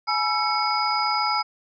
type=tone cluster; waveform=sine; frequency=843 / 971 / 1332 / 2207 / 4966 Hz; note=G#5 / B5 / E6 / C#7 / D#8; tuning=+26 / -30 / +18 / -8 / -4 cents; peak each=-25 / -32 / -25 / -30 / -27 dBFS; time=0.07-1.43 s; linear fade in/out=20 ms; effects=none